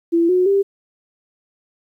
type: tone with pitch steps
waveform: sine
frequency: 336.5 / 364.8 / 395.6 Hz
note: E4 / F#4 / G4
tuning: +36 / -24 / +16 cents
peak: -12 dBFS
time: 0.12-0.63 s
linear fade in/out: 20 ms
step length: 170 ms
effects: 9-bit